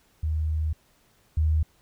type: tone pair in turn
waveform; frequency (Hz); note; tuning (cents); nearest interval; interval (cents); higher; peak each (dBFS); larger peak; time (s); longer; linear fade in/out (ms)
sine; 78 / 78; D#2 / D#2; +5 / +5; unison; 0; neither; -23 / -19; second; 0.23-0.73 / 1.37-1.63; first; 5
effects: pink hiss -63 dBFS RMS until 1.81 s